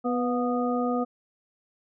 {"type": "harmonic tone with a mistuned harmonic", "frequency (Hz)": 246.9, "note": "B3", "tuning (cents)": 0, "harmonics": [1, 2, 3, 5], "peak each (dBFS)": [-26, -29, -31, -33], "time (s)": [0.04, 1.05], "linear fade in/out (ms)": 20, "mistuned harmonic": 3, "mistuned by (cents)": -49, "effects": []}